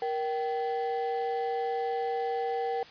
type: ring-modulated tone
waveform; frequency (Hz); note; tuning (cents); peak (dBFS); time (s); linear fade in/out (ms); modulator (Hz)
triangle; 622.3; D#5; 0; -23; 0.02-2.83; 2; 152
effects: white hiss -50 dBFS RMS until 2.9 s + resampled to 11025 Hz